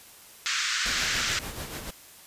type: band-pass noise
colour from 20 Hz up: pink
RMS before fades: -28 dBFS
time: 0.46-1.39 s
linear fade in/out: 0 ms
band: 1300 to 7400 Hz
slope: 48 dB/octave
type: noise with tremolo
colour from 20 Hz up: pink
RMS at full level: -35 dBFS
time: 0.85-1.91 s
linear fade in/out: 10 ms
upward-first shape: sine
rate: 6.9 Hz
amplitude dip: 50%
effects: white hiss -50 dBFS RMS until 2.26 s + resampled to 32000 Hz